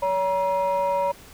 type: tone pair together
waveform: sine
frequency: 566 / 951.9 Hz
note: C#5 / A#5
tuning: +36 / +36 cents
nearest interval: major sixth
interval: 900 cents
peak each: -21 dBFS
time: 0.02-1.12 s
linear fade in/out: 10 ms
effects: tanh soft clip ceiling -17 dBFS + pink hiss -47 dBFS RMS until 1.33 s